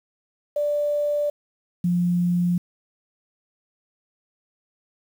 sine tone pair in turn, 587.3 / 175.87 Hz, D5 / F3, 0 / +12 cents, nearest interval octave + major sixth, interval 2088 cents, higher first, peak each -20 / -18 dBFS, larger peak second, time 0.56-1.3 / 1.84-2.58 s, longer neither, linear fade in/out 5 ms, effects 8-bit

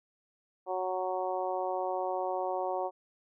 harmonic tone, 185 Hz, F#3, in tune, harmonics 2 / 3 / 4 / 5 / 6, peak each -37 / -35 / -34 / -38 / -43 dBFS, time 0.66-2.91 s, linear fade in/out 50 ms, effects none

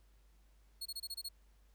sawtooth tone bursts, 4327 Hz, C#8, 43 cents flat, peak -37 dBFS, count 7, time 0.81-1.289 s, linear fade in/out 10 ms, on 47 ms, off 25 ms, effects added 50 Hz sine -63 dBFS peak until 1.74 s + pink hiss -75 dBFS RMS until 1.74 s

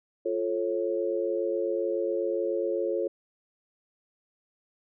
sine chord, F augmented, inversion none, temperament just, 349.2 / 436.5 / 545.7 Hz, F4 / A4 / C#5, 0 / -14 / -27 cents, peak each -30 dBFS, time 0.25-3.08 s, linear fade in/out 10 ms, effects none

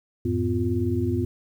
sine tone cluster, 88.7 / 107.8 / 251.9 / 351 Hz, F2 / A2 / B3 / F4, +27 / -35 / +34 / +9 cents, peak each -27 dBFS, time 0.25-1.25 s, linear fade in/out 5 ms, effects 9-bit

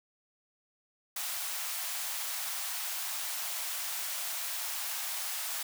white high-pass noise, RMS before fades -36 dBFS, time 1.16-5.63 s, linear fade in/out 5 ms, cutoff 630 Hz, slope 48 dB/octave, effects none

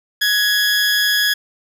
20% pulse tone with amplitude modulation, 1676 Hz, G#6, 15 cents sharp, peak -7 dBFS, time 0.21-1.34 s, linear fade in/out 10 ms, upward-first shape sine, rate 200 Hz, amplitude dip 45%, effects none

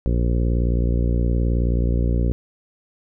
harmonic tone, 59 Hz, A#1, 22 cents sharp, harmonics 1 / 2 / 3 / 4 / 5 / 6 / 7 / 8 / 9, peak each -18 / -24 / -28 / -30 / -32 / -34 / -35 / -36 / -37 dBFS, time 0.06-2.32 s, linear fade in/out 0 ms, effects none

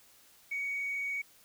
sine tone with frequency modulation, 2243 Hz, C#7, 20 cents sharp, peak -31 dBFS, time 0.51-1.22 s, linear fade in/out 10 ms, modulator 33 Hz, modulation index 0.69, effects tanh soft clip ceiling -28 dBFS + white hiss -61 dBFS RMS until 1.44 s

